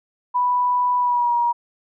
sine tone with pitch glide, 987 to 952.3 Hz, B5 to A#5, -1 to +37 cents, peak -16 dBFS, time 0.34-1.53 s, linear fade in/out 20 ms, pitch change -62 cents, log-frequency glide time 0.98-1.35 s, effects none

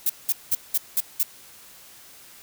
violet noise bursts, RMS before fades -21 dBFS, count 6, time 0.06-1.232 s, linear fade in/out 5 ms, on 37 ms, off 190 ms, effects white hiss -48 dBFS RMS until 2.42 s

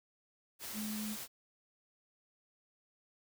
sine tone in noise, 213.5 Hz, G#3, 48 cents sharp, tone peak -38 dBFS, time 0.73-1.17 s, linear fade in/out 50 ms, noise white, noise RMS -44 dBFS, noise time 0.59-1.28 s, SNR +3 dB, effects none

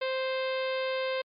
harmonic tone with a mistuned harmonic, 523.3 Hz, C5, in tune, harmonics 1 / 2 / 3 / 4 / 5 / 6 / 7 / 8 / 9, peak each -29 / -38 / -40 / -40 / -41 / -44 / -44 / -47 / -49 dBFS, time 0.01-1.22 s, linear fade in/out 10 ms, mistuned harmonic 9, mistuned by +28 cents, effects MP3 48 kbps

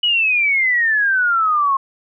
sine exponential sweep, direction down, 2960 to 1070 Hz, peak -13 dBFS, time 0.03-1.77 s, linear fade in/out 5 ms, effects none

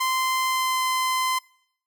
sawtooth tone with pitch glide, 1038 to 1031.4 Hz, C6 to C6, -14 to -25 cents, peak -18 dBFS, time 0-1.39 s, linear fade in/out 10 ms, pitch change -11 cents, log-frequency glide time 0.47-0.83 s, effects noise-tail reverb RT60 0.7 s tail -24 dB re dry

